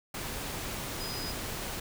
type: tone in noise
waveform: sine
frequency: 4978 Hz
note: D#8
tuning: in tune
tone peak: -39 dBFS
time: 1-1.32 s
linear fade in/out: 5 ms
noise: pink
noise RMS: -37 dBFS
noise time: 0.14-1.8 s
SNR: -5 dB
effects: none